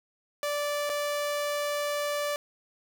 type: tone with dropouts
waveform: sawtooth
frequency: 584 Hz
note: D5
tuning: 10 cents flat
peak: -24 dBFS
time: 0.43-2.36 s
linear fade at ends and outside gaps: 1 ms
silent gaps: 0.894-0.898 s
effects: none